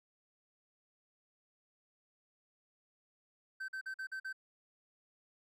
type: tone bursts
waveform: triangle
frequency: 1545 Hz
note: G6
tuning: 26 cents flat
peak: -37 dBFS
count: 6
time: 3.6-4.329 s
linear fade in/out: 10 ms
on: 84 ms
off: 45 ms
effects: none